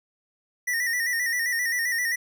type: tone with vibrato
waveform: square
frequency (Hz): 1903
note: A#6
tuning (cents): +35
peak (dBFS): -24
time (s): 0.67-2.16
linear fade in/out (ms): 10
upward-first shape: square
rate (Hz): 7.6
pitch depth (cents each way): 56
effects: none